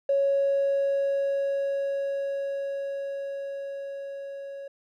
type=tone with level ramp; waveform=triangle; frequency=554.4 Hz; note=C#5; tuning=in tune; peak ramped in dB=-16 to -34 dBFS; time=0.09-4.68 s; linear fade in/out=5 ms; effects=tanh soft clip ceiling -18 dBFS